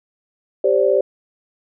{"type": "chord", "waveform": "sine", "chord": "G suspended fourth", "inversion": "none", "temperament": "equal with one note detuned", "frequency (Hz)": [392, 523.3, 580.9], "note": ["G4", "C5", "D5"], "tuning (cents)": [0, 0, -19], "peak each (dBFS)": -17, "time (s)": [0.64, 1.01], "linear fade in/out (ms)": 5, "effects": []}